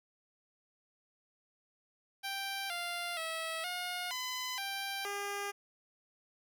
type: tone with pitch steps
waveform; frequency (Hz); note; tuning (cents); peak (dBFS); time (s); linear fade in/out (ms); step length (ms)
10% pulse; 785 / 697 / 649 / 717 / 1011 / 787 / 403.8; G5 / F5 / E5 / F5 / B5 / G5 / G#4; +2 / -4 / -27 / +45 / +40 / +7 / -49; -28; 2.23-5.52; 20; 470
effects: none